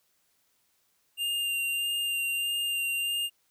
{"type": "tone with vibrato", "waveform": "square", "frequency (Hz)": 2794, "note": "F7", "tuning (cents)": 0, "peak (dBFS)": -28, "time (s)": [1.17, 3.3], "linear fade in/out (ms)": 50, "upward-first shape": "sine", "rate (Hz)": 1.6, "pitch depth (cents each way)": 15, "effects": ["white hiss -71 dBFS RMS until 3.5 s"]}